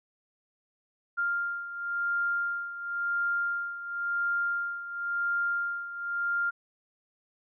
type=beating tone pair; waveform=sine; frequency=1398 / 1398.95 Hz; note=F6 / F6; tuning=+1 / +3 cents; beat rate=0.95 Hz; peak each=-29 / -34 dBFS; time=1.17-6.51 s; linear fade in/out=20 ms; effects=none